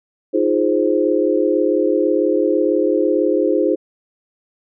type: chord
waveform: sine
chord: F minor seventh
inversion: third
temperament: equal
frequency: 311.1 / 349.2 / 415.3 / 523.3 Hz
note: Eb4 / F4 / Ab4 / C5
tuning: 0 / 0 / 0 / 0 cents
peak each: -19 dBFS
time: 0.33-3.76 s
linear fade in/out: 20 ms
effects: none